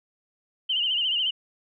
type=tone with vibrato; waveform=sine; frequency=2960 Hz; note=F#7; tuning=in tune; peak=-22 dBFS; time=0.69-1.31 s; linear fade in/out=10 ms; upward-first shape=sine; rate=14 Hz; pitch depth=92 cents each way; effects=none